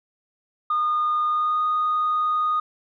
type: tone with pitch glide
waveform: sine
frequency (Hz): 1222 to 1236.2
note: D#6 to D#6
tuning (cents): -32 to -12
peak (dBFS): -18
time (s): 0.7-2.6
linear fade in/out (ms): 5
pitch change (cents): +20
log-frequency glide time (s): 1.27-1.63
effects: tanh soft clip ceiling -16 dBFS